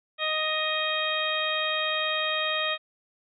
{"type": "harmonic tone with a mistuned harmonic", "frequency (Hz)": 622.3, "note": "D#5", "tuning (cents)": 0, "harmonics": [1, 2, 3, 4, 5, 6], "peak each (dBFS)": [-32, -32, -32, -32, -32, -32], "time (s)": [0.18, 2.78], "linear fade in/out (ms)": 50, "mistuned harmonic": 5, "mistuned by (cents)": 55, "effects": []}